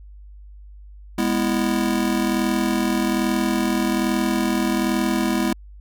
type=chord; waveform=square; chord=E major; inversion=first; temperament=just; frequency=206 / 247.2 / 329.6 Hz; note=G#3 / B3 / E4; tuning=-14 / +2 / 0 cents; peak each=-24 dBFS; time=1.18-5.53 s; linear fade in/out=5 ms; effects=added 50 Hz sine -39 dBFS peak until 5.8 s